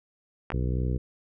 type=clicks; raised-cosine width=0.5 ms; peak=-17 dBFS; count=2; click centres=0.503 / 0.52 s
type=harmonic tone; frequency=62.5 Hz; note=B1; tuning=21 cents sharp; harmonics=1 / 2 / 3 / 4 / 5 / 6 / 7 / 8; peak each=-27 / -29 / -35 / -40 / -39 / -41 / -41 / -44 dBFS; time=0.53-0.98 s; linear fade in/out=10 ms
effects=none